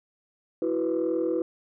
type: chord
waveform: sine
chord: E suspended second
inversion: none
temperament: equal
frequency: 329.6 / 370 / 493.9 Hz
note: E4 / F#4 / B4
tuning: 0 / 0 / 0 cents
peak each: -26 / -28 / -27 dBFS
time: 0.62-1.42 s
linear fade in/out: 2 ms
effects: tanh soft clip ceiling -18 dBFS